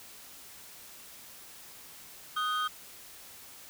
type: tone cluster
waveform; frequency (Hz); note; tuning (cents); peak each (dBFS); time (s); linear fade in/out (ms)
triangle; 1247 / 1497 / 3189; D#6 / F#6 / G7; +3 / +20 / +29; -28 / -35 / -35; 2.36-2.68; 10
effects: white hiss -50 dBFS RMS until 3.69 s